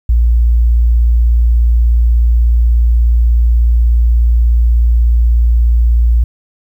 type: tone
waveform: sine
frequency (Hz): 58.27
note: A#1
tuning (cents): 0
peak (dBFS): -6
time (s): 0.09-6.24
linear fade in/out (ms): 5
effects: 8-bit